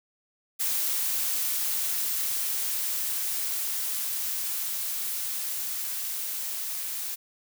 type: noise with level ramp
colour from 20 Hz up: blue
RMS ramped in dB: -27 to -33 dBFS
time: 0.59-7.16 s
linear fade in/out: 20 ms
effects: none